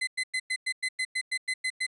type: tone bursts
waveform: 35% pulse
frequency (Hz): 2038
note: C7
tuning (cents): -46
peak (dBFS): -25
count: 12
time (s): 0.01-1.866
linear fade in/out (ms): 10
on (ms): 63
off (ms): 100
effects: resampled to 24000 Hz